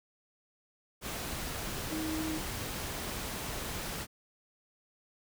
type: tone in noise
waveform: sine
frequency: 315 Hz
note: D#4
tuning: 21 cents sharp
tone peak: -34 dBFS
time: 1.89-2.41 s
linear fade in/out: 50 ms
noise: pink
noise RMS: -38 dBFS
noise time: 1.01-4.07 s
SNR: +1 dB
effects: none